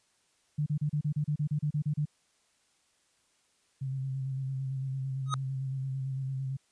sine tone bursts, 148.7 Hz, D3, 22 cents sharp, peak -26 dBFS, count 13, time 0.58-2.055 s, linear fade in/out 10 ms, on 83 ms, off 33 ms
sine tone with vibrato, 133.5 Hz, C3, 35 cents sharp, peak -31 dBFS, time 3.81-6.57 s, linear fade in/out 10 ms, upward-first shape square, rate 8.9 Hz, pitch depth 24 cents each way
square tone with exponential growth, 1256 Hz, D#6, 16 cents sharp, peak -25 dBFS, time 5.26-5.34 s, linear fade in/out 0 ms, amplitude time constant 17 ms
effects white hiss -70 dBFS RMS until 6.71 s + resampled to 22050 Hz

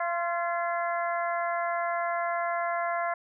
harmonic tone with a mistuned harmonic, 342.5 Hz, F4, 34 cents flat, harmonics 2 / 3 / 4 / 5 / 6, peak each -29 / -33 / -35 / -37 / -39 dBFS, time 0-3.14 s, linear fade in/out 5 ms, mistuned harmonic 3, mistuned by +32 cents, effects none

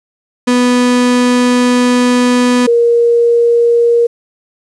35% pulse / sine tone pair in turn, 246.9 / 470.8 Hz, B3 / A#4, 0 / +17 cents, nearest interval major seventh, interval 1117 cents, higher second, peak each -6 dBFS, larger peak neither, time 0.47-2.67 / 2.67-4.07 s, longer first, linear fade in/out 10 ms, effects resampled to 22050 Hz + 7-bit

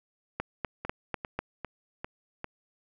two click trains, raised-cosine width 0.5 ms, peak -15 / -20 dBFS, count 5 / 5, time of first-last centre 0.4-1.39 / 0.85-2.444 s, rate 4.04 / 2.51 Hz, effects none

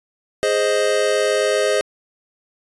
square chord, Ab major, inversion none, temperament equal, 415.3 / 523.3 / 622.3 Hz, Ab4 / C5 / Eb5, 0 / 0 / 0 cents, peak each -21 dBFS, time 0.43-1.81 s, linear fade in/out 0 ms, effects resampled to 24000 Hz

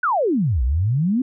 sine exponential two-way sweep, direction down then up, 1547 to 57.1 to 270 Hz, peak -16 dBFS, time 0.03-1.22 s, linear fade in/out 5 ms, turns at 0.63 s, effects none

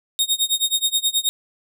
sawtooth tone with tremolo, 3715 Hz, A#7, 7 cents flat, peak -12 dBFS, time 0.19-1.29 s, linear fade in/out 0 ms, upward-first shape sine, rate 9.4 Hz, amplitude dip 95%, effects none

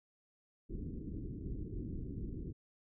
pink low-pass noise, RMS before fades -42 dBFS, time 0.69-2.53 s, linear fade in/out 20 ms, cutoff 380 Hz, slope 48 dB/octave, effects none

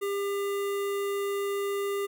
square tone with notch filter, 400.4 Hz, G4, 37 cents sharp, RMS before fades -30 dBFS, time 0.01-2.07 s, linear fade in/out 20 ms, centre 4900 Hz, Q 1.5, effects none

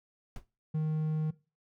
brown noise with exponential decay, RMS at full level -33 dBFS, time 0.36-0.45 s, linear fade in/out 1 ms, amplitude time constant 19 ms
triangle tone, 155.56 Hz, D#3, in tune, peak -26 dBFS, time 0.74-1.31 s, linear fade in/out 10 ms
effects noise-tail reverb RT60 0.3 s tail -19 dB re dry

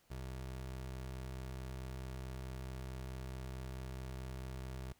25% pulse tone, 64.6 Hz, C2, 21 cents flat, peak -39 dBFS, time 0.1-4.93 s, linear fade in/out 10 ms, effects pink hiss -71 dBFS RMS until 4.99 s

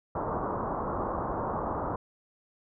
white low-pass noise, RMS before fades -32 dBFS, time 0.15-1.96 s, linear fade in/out 5 ms, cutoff 1200 Hz, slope 48 dB/octave, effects none

